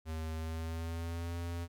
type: tone with pitch glide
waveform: square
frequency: 79.8 to 85.53 Hz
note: D#2 to F2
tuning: +44 to -36 cents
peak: -37 dBFS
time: 0.05-1.68 s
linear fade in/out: 50 ms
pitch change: +120 cents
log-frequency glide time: 0.34-1.37 s
effects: none

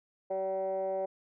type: tone with frequency modulation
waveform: sine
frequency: 573 Hz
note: D5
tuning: 43 cents flat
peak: -29 dBFS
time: 0.3-1.06 s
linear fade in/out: 10 ms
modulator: 191 Hz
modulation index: 0.84
effects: tanh soft clip ceiling -25 dBFS

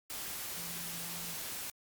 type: tone in noise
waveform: sine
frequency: 170.5 Hz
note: F3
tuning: 41 cents flat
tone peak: -49 dBFS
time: 0.57-1.34 s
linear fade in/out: 0 ms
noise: white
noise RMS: -41 dBFS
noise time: 0.1-1.7 s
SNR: -11 dB
effects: Opus 48 kbps

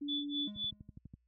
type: tone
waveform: sine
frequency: 288.5 Hz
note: D4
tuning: 31 cents flat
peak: -37 dBFS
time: 0.01-0.48 s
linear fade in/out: 10 ms
type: tone with tremolo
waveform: sine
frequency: 3465 Hz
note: A7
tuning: 27 cents flat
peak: -33 dBFS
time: 0.08-0.71 s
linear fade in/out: 10 ms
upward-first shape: sine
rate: 3.9 Hz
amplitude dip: 100%
type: tone with exponential decay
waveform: triangle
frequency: 207.7 Hz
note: G#3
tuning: in tune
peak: -38 dBFS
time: 0.47-0.98 s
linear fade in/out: 5 ms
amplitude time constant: 110 ms
type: click train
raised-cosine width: 5 ms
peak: -36 dBFS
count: 8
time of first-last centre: 0.56-1.139 s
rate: 12.1 Hz
effects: added 60 Hz sine -70 dBFS peak until 1.27 s + high-pass 60 Hz 12 dB/octave

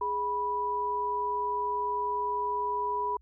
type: tone pair together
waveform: sine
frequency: 415.3 / 982.4 Hz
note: G#4 / B5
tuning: 0 / -9 cents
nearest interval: octave + minor third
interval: 1491 cents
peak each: -35 / -28 dBFS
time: 0.01-3.17 s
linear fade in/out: 5 ms
effects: added 60 Hz sine -56 dBFS peak until 3.21 s

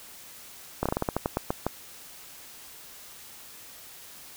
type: slowing click train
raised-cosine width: 1 ms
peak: -11 dBFS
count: 12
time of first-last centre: 0.83-1.666 s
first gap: 26 ms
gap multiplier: 1.2
effects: white hiss -47 dBFS RMS until 4.36 s

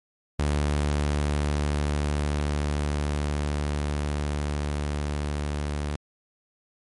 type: tone with level ramp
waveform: sawtooth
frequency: 73.42 Hz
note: D2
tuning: in tune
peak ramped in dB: -18 to -23 dBFS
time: 0.39-5.96 s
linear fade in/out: 5 ms
effects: MP3 48 kbps

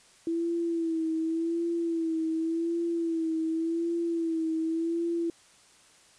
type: tone with vibrato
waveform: sine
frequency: 330 Hz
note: E4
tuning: 2 cents sharp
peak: -26 dBFS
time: 0.27-5.3 s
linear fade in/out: 2 ms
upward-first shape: sine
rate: 0.88 Hz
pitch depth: 47 cents each way
effects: white hiss -58 dBFS RMS until 6.18 s + resampled to 22050 Hz

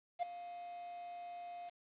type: tone with ADSR envelope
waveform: triangle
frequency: 702 Hz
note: F5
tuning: 9 cents sharp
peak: -29 dBFS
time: 0.19-1.7 s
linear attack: 35 ms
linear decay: 8 ms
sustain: -14 dB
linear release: 17 ms
effects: resampled to 8000 Hz + 10-bit

